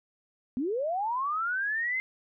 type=linear sweep; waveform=sine; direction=up; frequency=233.7 to 2093 Hz; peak=-27 dBFS; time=0.57-2 s; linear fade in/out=0 ms; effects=none